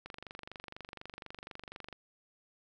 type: click train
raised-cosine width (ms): 0.3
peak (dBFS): -28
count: 46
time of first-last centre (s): 0.06-1.927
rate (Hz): 24.1
effects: none